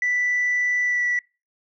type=tone with pitch glide; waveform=sine; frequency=1975.5 to 1956.2 Hz; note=B6 to B6; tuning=0 to -17 cents; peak=-18 dBFS; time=0.02-1.19 s; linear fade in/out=2 ms; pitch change=-17 cents; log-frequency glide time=0.83-1.04 s; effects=noise-tail reverb RT60 0.3 s tail -26 dB re dry + tanh soft clip ceiling -16 dBFS